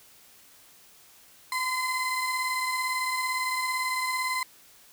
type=tone pair together; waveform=35% pulse; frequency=1021.6 / 2061 Hz; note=C6 / C7; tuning=-42 / -27 cents; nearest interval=octave; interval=1215 cents; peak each=-27 / -29 dBFS; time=1.52-4.43 s; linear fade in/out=2 ms; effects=white hiss -55 dBFS RMS until 4.92 s